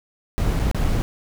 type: noise with dropouts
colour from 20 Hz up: brown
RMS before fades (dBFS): -20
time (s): 0.38-1.02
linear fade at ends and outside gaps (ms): 0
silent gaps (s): 0.591-0.597 / 0.713-0.746 / 0.841-0.846
effects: none